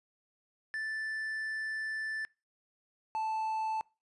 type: tone pair in turn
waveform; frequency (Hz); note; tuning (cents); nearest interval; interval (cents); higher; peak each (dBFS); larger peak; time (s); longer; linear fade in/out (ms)
triangle; 1760 / 877.9; A6 / A5; 0 / -4; octave; 1204; first; -32 / -29; second; 0.74-2.25 / 3.15-3.81; first; 0
effects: noise-tail reverb RT60 0.3 s tail -25 dB re dry + resampled to 24000 Hz